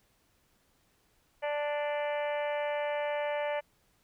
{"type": "harmonic tone", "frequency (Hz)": 293.7, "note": "D4", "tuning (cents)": 0, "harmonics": [2, 3, 4, 5, 6, 7, 8, 9, 10], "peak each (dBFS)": [-31, -37, -48, -48, -42, -45, -44, -55, -49], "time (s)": [1.42, 3.61], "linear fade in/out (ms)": 20, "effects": ["pink hiss -70 dBFS RMS until 4.03 s"]}